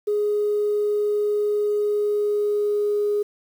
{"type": "tone with pitch glide", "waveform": "sine", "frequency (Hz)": [416.3, 413.9], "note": ["G#4", "G#4"], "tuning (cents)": [4, -6], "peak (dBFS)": -18, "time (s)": [0.07, 3.23], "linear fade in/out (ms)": 10, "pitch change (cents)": -10, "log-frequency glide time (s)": [1.58, 3.07], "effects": ["tanh soft clip ceiling -14 dBFS", "8-bit"]}